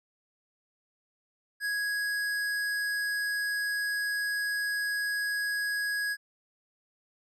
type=tone with hard clipping; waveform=sine; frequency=1661.2 Hz; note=G#6; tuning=in tune; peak=-30 dBFS; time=1.6-6.17 s; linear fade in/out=50 ms; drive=14 dB; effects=none